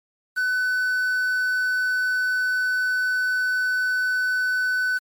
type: tone with quantisation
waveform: triangle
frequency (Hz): 1504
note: F#6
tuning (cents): +28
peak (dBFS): -18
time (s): 0.36-4.99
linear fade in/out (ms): 20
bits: 7
effects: MP3 96 kbps